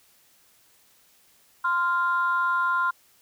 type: tone pair together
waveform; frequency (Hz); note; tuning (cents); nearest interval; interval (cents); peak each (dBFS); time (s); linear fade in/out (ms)
sine; 1039.9 / 1396.9; C6 / F6; -11 / 0; perfect fourth; 511; -23; 1.64-2.91; 10
effects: tanh soft clip ceiling -14 dBFS + white hiss -60 dBFS RMS until 3.21 s